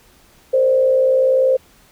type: tone with frequency modulation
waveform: sine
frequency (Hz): 523.3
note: C5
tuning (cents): 0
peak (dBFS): -11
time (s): 0.53-1.57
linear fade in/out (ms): 10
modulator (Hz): 60.7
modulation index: 0.54
effects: pink hiss -51 dBFS RMS until 1.91 s